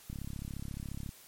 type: click train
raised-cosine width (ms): 5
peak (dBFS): -28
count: 35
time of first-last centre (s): 0.1-1.091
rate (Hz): 34.3
effects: white hiss -56 dBFS RMS until 1.27 s + MP3 64 kbps